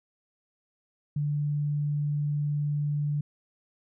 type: tone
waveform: sine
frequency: 146.83 Hz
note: D3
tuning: in tune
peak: -25 dBFS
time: 1.16-3.21 s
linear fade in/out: 5 ms
effects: none